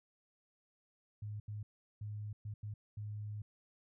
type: tone bursts at uneven times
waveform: sine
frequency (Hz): 105.1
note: G#2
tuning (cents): +21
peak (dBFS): -40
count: 6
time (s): 1.22-1.4 / 1.48-1.63 / 2.01-2.33 / 2.45-2.54 / 2.63-2.74 / 2.97-3.42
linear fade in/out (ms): 5
effects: none